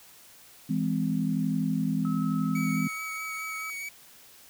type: chord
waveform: sine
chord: E augmented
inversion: none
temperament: just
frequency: 164.81 / 206 / 257.5 Hz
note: E3 / G#3 / B#3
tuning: 0 / -14 / -28 cents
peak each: -29 dBFS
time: 0.69-2.88 s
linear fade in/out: 10 ms
type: tone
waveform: sine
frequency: 1292 Hz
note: E6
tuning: 35 cents flat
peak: -38 dBFS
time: 2.05-3.7 s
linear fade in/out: 0 ms
type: tone with vibrato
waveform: 45% pulse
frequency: 2258 Hz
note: C#7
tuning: 31 cents sharp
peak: -34 dBFS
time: 2.55-3.89 s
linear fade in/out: 5 ms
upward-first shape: sine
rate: 4.7 Hz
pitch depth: 18 cents each way
effects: white hiss -53 dBFS RMS until 4.49 s